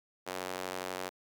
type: tone with high-pass filter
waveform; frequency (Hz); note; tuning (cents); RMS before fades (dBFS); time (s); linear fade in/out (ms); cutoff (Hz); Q
sawtooth; 92.2; F#2; -6; -39; 0.26-1.1; 20; 500; 0.94
effects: none